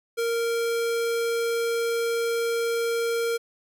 square tone, 464.1 Hz, A#4, 8 cents flat, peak -24 dBFS, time 0.17-3.38 s, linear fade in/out 20 ms, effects none

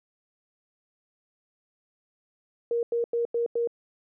sine tone bursts, 469.9 Hz, A#4, 14 cents sharp, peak -23 dBFS, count 5, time 2.71-3.674 s, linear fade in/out 2 ms, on 120 ms, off 91 ms, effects none

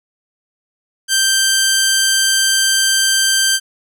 10% pulse tone, 1568 Hz, G6, in tune, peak -3 dBFS, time 1.08-3.6 s, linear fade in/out 50 ms, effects none

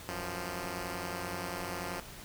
5% pulse tone pair together, 92.5 / 174.61 Hz, F#2 / F3, 0 / 0 cents, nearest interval major seventh, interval 1100 cents, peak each -29 / -27 dBFS, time 0.09-2 s, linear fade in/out 0 ms, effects pink hiss -48 dBFS RMS until 2.24 s

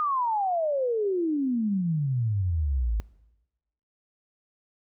sine exponential sweep, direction down, 1244.5 to 51.5 Hz, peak -23 dBFS, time 0-3 s, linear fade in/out 0 ms, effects noise-tail reverb RT60 1.0 s tail -21 dB re dry

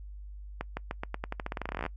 accelerating click train, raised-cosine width 0.5 ms, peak -18 dBFS, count 23, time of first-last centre 0.61-1.863 s, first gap 160 ms, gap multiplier 0.88, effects noise-tail reverb RT60 0.1 s tail -25 dB re dry + added 50 Hz sine -41 dBFS peak until 1.96 s

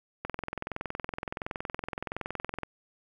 click train, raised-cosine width 0.5 ms, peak -18 dBFS, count 52, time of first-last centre 0.25-2.633 s, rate 21.4 Hz, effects 9-bit

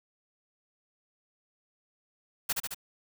white noise with echo, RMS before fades -28 dBFS, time 2.49-2.53 s, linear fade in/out 10 ms, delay 72 ms, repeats 3, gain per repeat -3 dB, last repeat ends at 2.746 s, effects none

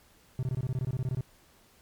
triangle tone bursts, 128.4 Hz, C3, 32 cents flat, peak -25 dBFS, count 14, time 0.39-1.209 s, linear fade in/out 2 ms, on 39 ms, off 21 ms, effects pink hiss -61 dBFS RMS until 1.81 s + MP3 96 kbps

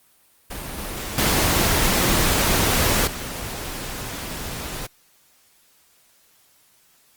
pink noise with level steps, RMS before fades -32 / -30 / -19 / -31 dBFS, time 0.5-4.87 s, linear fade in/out 10 ms, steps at 0.78 / 1.18 / 3.07 s, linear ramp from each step 2 ms, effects white hiss -58 dBFS RMS until 7.16 s + Opus 32 kbps

